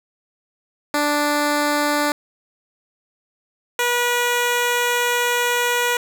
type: tone pair in turn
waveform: 10% pulse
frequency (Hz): 293.7 / 484.2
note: D4 / B4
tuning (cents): 0 / -34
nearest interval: major sixth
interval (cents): 866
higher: second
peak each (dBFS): -9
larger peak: neither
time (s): 0.94-2.12 / 3.79-5.97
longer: second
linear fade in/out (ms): 2
effects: none